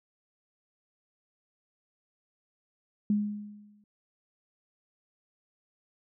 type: tone with exponential decay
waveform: sine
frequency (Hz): 207.7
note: G#3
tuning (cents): 0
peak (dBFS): -21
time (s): 3.1-3.84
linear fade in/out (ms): 2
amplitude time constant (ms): 160
effects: none